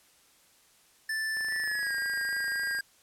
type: tone with pitch glide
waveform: square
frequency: 1760 to 1613.9 Hz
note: A6 to G6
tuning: 0 to +50 cents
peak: -30 dBFS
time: 1.09-2.81 s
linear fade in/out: 5 ms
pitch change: -150 cents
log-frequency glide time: 1.61-1.94 s
type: click train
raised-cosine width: 0.5 ms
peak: -32 dBFS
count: 38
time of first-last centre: 1.37-2.788 s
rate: 26.1 Hz
type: tone with vibrato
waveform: sine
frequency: 1912 Hz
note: A#6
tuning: 43 cents sharp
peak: -37 dBFS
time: 1.48-2.8 s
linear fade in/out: 50 ms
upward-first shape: sine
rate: 3.7 Hz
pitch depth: 22 cents each way
effects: white hiss -62 dBFS RMS until 3.02 s + low-pass 12000 Hz 12 dB/octave